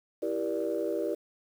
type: chord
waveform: sine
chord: E half-diminished seventh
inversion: none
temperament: equal with one note detuned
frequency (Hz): 329.6 / 392 / 475.4 / 587.3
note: E4 / G4 / Bb4 / D5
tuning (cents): 0 / 0 / +34 / 0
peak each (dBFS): -33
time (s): 0.22-1.15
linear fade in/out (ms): 10
effects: tanh soft clip ceiling -20 dBFS + 9-bit